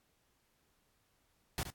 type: noise with echo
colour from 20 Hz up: pink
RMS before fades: -36 dBFS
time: 1.58-1.63 s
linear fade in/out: 0 ms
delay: 72 ms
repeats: 1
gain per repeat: -9 dB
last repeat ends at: 1.702 s
effects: pink hiss -75 dBFS RMS until 1.74 s + AAC 64 kbps

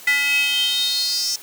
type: tone with high-pass filter sweep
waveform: square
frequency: 284.4 Hz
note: C#4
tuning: 45 cents sharp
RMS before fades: -20 dBFS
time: 0.07-1.36 s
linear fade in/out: 5 ms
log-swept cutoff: 2000 to 5700 Hz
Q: 7.6
effects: white hiss -41 dBFS RMS until 1.42 s + high-pass 150 Hz 12 dB/octave

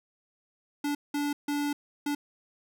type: tone bursts at uneven times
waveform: square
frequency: 290 Hz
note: D4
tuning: 22 cents flat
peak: -28 dBFS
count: 4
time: 0.84-0.95 / 1.14-1.33 / 1.48-1.73 / 2.06-2.15 s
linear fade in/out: 5 ms
effects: none

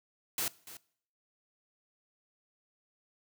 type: noise with echo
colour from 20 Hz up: white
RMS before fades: -33 dBFS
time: 0.38-0.48 s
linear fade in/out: 2 ms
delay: 290 ms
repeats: 1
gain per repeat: -15 dB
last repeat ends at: 0.77 s
effects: noise-tail reverb RT60 0.6 s tail -21 dB re dry

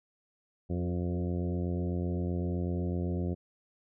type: harmonic tone with a mistuned harmonic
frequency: 87.9 Hz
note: F2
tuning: 12 cents sharp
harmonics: 1 / 2 / 3 / 4 / 5 / 6 / 7 / 8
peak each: -32 / -34 / -39 / -39 / -45 / -45 / -49 / -51 dBFS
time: 0.69-3.35 s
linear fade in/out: 20 ms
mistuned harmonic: 4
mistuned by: +15 cents
effects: none

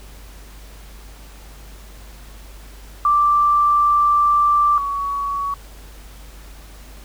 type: tone pair in turn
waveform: sine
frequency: 1174.7 / 1125.6 Hz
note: D6 / C#6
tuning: 0 / +26 cents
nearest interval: minor second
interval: 74 cents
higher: first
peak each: -12 / -20 dBFS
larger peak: first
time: 3.05-4.78 / 4.78-5.54 s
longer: first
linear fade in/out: 2 ms
effects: added 50 Hz sine -38 dBFS peak until 7.04 s + pink hiss -45 dBFS RMS until 7.04 s

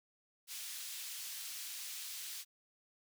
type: high-pass noise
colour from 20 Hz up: pink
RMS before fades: -45 dBFS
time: 0.47-2.45 s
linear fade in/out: 50 ms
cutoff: 3400 Hz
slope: 12 dB/octave
effects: none

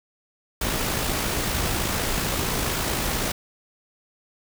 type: noise with amplitude modulation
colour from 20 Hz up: pink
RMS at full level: -24 dBFS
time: 0.61-3.32 s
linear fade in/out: 5 ms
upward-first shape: sine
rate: 55.6 Hz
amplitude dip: 30%
effects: none

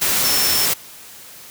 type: tone in noise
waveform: sine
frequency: 5400 Hz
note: E8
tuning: 41 cents sharp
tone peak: -20 dBFS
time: 0.24-0.66 s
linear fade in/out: 10 ms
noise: white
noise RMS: -18 dBFS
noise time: 0.01-0.74 s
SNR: -5 dB
effects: white hiss -40 dBFS RMS until 1.5 s + high-pass 60 Hz 12 dB/octave

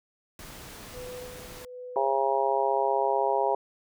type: noise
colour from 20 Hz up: pink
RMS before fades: -44 dBFS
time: 0.39-1.65 s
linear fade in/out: 2 ms
type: tone with tremolo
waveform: sine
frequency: 498.6 Hz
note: B4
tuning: 16 cents sharp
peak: -37 dBFS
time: 0.92-2.19 s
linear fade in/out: 50 ms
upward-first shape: sine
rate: 1.3 Hz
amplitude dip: 75%
type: harmonic tone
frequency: 135.7 Hz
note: C#3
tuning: 36 cents flat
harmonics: 3 / 4 / 5 / 6 / 7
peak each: -29 / -29 / -29 / -29 / -29 dBFS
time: 1.96-3.55 s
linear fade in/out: 2 ms
effects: none

